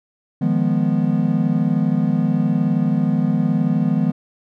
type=chord; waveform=triangle; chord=F half-diminished seventh; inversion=third; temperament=equal with one note detuned; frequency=155.56 / 174.61 / 207.7 / 245.4 Hz; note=Eb3 / F3 / Ab3 / Cb4; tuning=0 / 0 / 0 / -11 cents; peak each=-19 dBFS; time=0.41-4.12 s; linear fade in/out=10 ms; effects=none